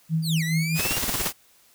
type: tone with tremolo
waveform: sine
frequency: 160.8 Hz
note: E3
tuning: 43 cents flat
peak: -19 dBFS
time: 0.09-0.8 s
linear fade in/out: 50 ms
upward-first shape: sine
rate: 4.7 Hz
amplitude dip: 55%
type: linear two-way sweep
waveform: sawtooth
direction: down then up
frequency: 4871 to 1900 to 2884 Hz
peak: -25 dBFS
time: 0.22-1 s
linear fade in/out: 50 ms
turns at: 0.43 s
type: noise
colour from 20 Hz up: white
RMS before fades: -28 dBFS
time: 0.74-1.33 s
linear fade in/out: 50 ms
type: noise bursts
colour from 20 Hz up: pink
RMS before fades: -27 dBFS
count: 9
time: 0.79-1.276 s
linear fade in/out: 2 ms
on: 22 ms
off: 36 ms
effects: white hiss -58 dBFS RMS until 1.74 s